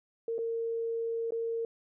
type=tone with dropouts; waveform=sine; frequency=458.6 Hz; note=A#4; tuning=28 cents flat; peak=-30 dBFS; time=0.28-1.65 s; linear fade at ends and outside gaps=2 ms; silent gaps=0.382-0.388 / 1.307-1.321 s; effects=none